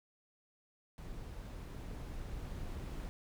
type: noise with level ramp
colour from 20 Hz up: brown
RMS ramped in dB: -46 to -42 dBFS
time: 0.98-3.09 s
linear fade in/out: 0 ms
effects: none